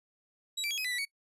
30% pulse tone with pitch steps, 3880 / 2338 / 3311 / 2528 / 1994 / 1959 / 2236 Hz, B7 / D7 / G#7 / D#7 / B6 / B6 / C#7, -31 / -8 / -6 / +27 / +16 / -15 / +14 cents, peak -29 dBFS, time 0.57-1.053 s, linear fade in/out 10 ms, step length 69 ms, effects noise-tail reverb RT60 0.1 s tail -21 dB re dry + resampled to 32000 Hz

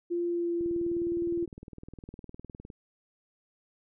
sine tone with pitch glide, 346.3 to 342.3 Hz, F4 to F4, -15 to -35 cents, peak -27 dBFS, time 0.1-1.46 s, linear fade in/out 20 ms, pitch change -20 cents, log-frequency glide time 0.27-0.54 s
click train, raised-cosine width 3 ms, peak -31 dBFS, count 42, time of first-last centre 0.61-2.702 s, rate 19.6 Hz
effects none

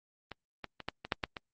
clicks, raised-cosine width 0.3 ms, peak -25 / -22 / -26 / -17 / -23 / -12 / -15 / -23 dBFS, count 8, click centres 0.317 / 0.643 / 0.803 / 0.886 / 1.05 / 1.122 / 1.238 / 1.368 s, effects Opus 32 kbps

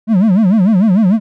triangle tone with vibrato, 201.2 Hz, G3, 45 cents sharp, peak -5 dBFS, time 0.07-1.2 s, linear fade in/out 50 ms, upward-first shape sine, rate 6.7 Hz, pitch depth 220 cents each way, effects none

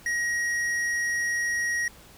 sine tone with hard clipping, 1892 Hz, A#6, 25 cents sharp, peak -26 dBFS, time 0.06-1.88 s, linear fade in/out 2 ms, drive 9 dB, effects added 60 Hz sine -61 dBFS peak until 2.17 s + pink hiss -51 dBFS RMS until 2.17 s

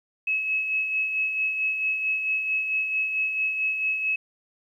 sine tone with tremolo, 2577 Hz, E7, 40 cents flat, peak -21 dBFS, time 0.27-4.16 s, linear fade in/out 5 ms, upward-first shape sine, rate 4.5 Hz, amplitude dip 45%, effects 10-bit

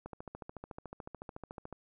click train, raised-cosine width 1 ms, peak -29 dBFS, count 24, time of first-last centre 0.06-1.727 s, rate 13.8 Hz, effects none

